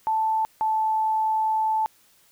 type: tone pair in turn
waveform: sine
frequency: 880 / 875.1 Hz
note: A5 / A5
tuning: 0 / -10 cents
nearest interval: unison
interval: 10 cents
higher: first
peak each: -20 dBFS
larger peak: neither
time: 0.07-0.45 / 0.61-1.86 s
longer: second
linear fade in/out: 0 ms
effects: white hiss -59 dBFS RMS until 2.31 s